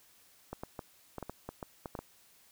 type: clicks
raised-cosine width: 1 ms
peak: -25 dBFS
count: 11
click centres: 0.53 / 0.635 / 0.792 / 1.183 / 1.227 / 1.296 / 1.49 / 1.628 / 1.858 / 1.952 / 1.99 s
effects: white hiss -63 dBFS RMS until 2.51 s